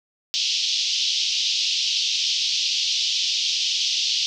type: band-pass noise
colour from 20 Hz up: pink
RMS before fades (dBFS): -23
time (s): 0.34-4.26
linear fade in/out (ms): 0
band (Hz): 2900 to 5800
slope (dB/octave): 48
effects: none